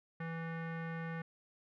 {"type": "tone with low-pass filter", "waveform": "square", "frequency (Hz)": 164.6, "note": "E3", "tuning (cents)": -2, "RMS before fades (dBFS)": -41, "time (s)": [0.2, 1.22], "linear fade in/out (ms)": 5, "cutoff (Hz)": 1800, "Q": 3.4, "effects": []}